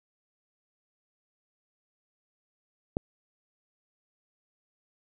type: click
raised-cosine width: 2 ms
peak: -14 dBFS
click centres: 2.969 s
effects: none